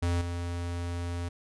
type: tone with level steps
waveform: square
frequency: 86.7 Hz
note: F2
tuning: 12 cents flat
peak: -26 / -32 dBFS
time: 0.02-1.29 s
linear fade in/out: 10 ms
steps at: 0.21 s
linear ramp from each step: 2 ms
effects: resampled to 24000 Hz